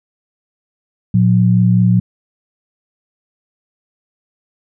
sine tone pair together, 115.6 / 180.46 Hz, A#2 / F#3, -14 / -43 cents, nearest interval minor sixth, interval 771 cents, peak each -11 dBFS, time 1.14-2 s, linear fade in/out 5 ms, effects none

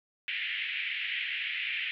pink band-pass noise, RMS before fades -34 dBFS, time 0.28-1.91 s, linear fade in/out 0 ms, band 1900 to 3100 Hz, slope 48 dB/octave, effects none

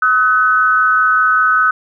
sine tone pair together, 1274.9 / 1500 Hz, D#6 / F#6, +42 / +23 cents, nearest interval minor third, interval 281 cents, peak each -12 dBFS, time 0.02-1.71 s, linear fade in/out 5 ms, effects none

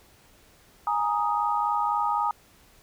sine chord, Ab suspended second, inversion none, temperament just, 830.6 / 934.4 / 1245.9 Hz, Ab5 / Bb5 / Eb6, 0 / +4 / +2 cents, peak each -27 dBFS, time 0.87-2.31 s, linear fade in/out 2 ms, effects pink hiss -57 dBFS RMS until 2.82 s

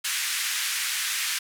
pink band-pass noise, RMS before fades -28 dBFS, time 0.04-1.39 s, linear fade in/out 10 ms, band 1600 to 13000 Hz, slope 24 dB/octave, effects none

